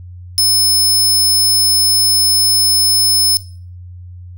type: tone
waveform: sawtooth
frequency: 5220 Hz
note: E8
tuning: 18 cents flat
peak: -7 dBFS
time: 0.38-3.37 s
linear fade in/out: 0 ms
effects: noise-tail reverb RT60 0.4 s tail -17 dB re dry + added 89 Hz sine -30 dBFS peak until 4.37 s